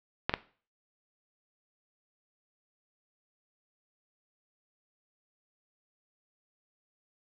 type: clicks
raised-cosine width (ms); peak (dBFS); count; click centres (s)
0.3; -9; 2; 0.295 / 0.339
effects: noise-tail reverb RT60 0.4 s tail -17 dB re dry + low-pass 4000 Hz 12 dB/octave